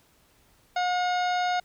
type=harmonic tone with a mistuned harmonic; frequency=720 Hz; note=F#5; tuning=47 cents flat; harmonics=1 / 2 / 3 / 4 / 5 / 6 / 7 / 9; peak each=-24 / -32 / -37 / -42 / -38 / -43 / -45 / -47 dBFS; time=0.76-1.6 s; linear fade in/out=5 ms; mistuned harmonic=5; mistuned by=+48 cents; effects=pink hiss -62 dBFS RMS until 1.64 s